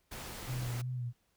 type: noise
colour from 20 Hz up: pink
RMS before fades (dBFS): -44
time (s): 0.11-0.82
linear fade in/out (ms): 10
type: tone with vibrato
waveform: sine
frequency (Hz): 123.47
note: B2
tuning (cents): 0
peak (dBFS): -34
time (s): 0.46-1.13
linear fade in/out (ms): 50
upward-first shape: sine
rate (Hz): 2.8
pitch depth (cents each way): 46
effects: pink hiss -75 dBFS RMS until 1.36 s